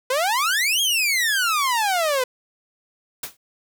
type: exponential two-way sweep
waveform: sawtooth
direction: up then down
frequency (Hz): 493.9 to 3316 to 493.9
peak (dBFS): -15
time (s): 0.1-2.24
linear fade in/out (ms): 5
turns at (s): 0.81
type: noise with exponential decay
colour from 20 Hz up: white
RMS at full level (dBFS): -25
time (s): 3.23-3.37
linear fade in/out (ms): 5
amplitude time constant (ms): 29
effects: none